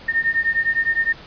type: beating tone pair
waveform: sine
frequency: 1821 / 1830.8 Hz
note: A#6 / A#6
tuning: -41 / -32 cents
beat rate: 9.8 Hz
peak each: -20 dBFS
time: 0.08-1.13 s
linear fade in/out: 10 ms
effects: pink hiss -41 dBFS RMS until 1.26 s + resampled to 11025 Hz